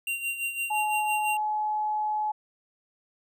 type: tone with tremolo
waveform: square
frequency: 2766 Hz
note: F7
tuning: 17 cents flat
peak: -27 dBFS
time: 0.07-1.37 s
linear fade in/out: 2 ms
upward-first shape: sine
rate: 5.9 Hz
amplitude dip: 65%
type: tone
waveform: sine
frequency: 851 Hz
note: G#5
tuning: 42 cents sharp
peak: -25 dBFS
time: 0.7-2.32 s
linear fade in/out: 10 ms
effects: none